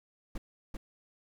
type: noise with echo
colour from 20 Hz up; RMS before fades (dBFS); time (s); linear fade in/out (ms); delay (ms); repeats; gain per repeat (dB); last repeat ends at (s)
brown; -36; 0.35-0.38; 5; 390; 1; -2; 0.77
effects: none